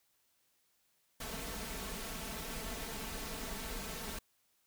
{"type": "noise with comb filter", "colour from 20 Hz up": "pink", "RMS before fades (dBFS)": -42, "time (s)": [1.2, 4.19], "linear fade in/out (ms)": 5, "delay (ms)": 4.5, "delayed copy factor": 0.75, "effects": ["white hiss -75 dBFS RMS until 4.66 s"]}